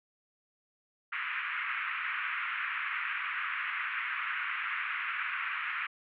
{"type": "band-pass noise", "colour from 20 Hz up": "pink", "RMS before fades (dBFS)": -35, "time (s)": [1.12, 5.87], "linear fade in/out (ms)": 10, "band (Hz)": [1200, 2600], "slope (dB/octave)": 48, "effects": []}